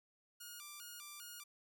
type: tone with vibrato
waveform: 5% pulse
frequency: 1300 Hz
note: E6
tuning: 24 cents flat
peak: -38 dBFS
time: 0.4-1.44 s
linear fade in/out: 10 ms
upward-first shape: square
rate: 2.5 Hz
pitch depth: 170 cents each way
effects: none